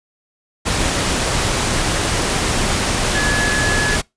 sine tone in noise, 1700 Hz, G#6, 40 cents sharp, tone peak -18 dBFS, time 3.14-3.97 s, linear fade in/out 20 ms, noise pink, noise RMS -18 dBFS, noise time 0.65-4.02 s, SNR -3 dB, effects noise-tail reverb RT60 0.2 s tail -25 dB re dry + resampled to 22050 Hz

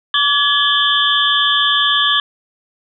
sine tone cluster, 1152 / 1695 / 3069 / 3297 / 3541 Hz, D6 / G#6 / G7 / G#7 / A7, -34 / +35 / -37 / -13 / +10 cents, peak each -18 dBFS, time 0.14-2.2 s, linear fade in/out 2 ms, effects none

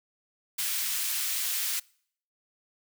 white high-pass noise, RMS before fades -30 dBFS, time 0.58-1.8 s, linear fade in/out 10 ms, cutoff 1800 Hz, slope 12 dB/octave, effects noise-tail reverb RT60 0.6 s tail -25 dB re dry

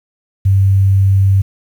sine tone, 97.2 Hz, G2, 14 cents flat, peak -7 dBFS, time 0.45-1.42 s, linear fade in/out 10 ms, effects 7-bit

